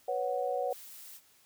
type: chord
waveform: sine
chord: B suspended second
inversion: none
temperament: equal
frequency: 493.9 / 554.4 / 740 Hz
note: B4 / C#5 / F#5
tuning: 0 / 0 / 0 cents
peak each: -34 dBFS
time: 0.08-0.73 s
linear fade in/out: 5 ms
type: noise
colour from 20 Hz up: blue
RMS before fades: -49 dBFS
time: 0.69-1.21 s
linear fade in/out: 50 ms
effects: white hiss -64 dBFS RMS until 1.45 s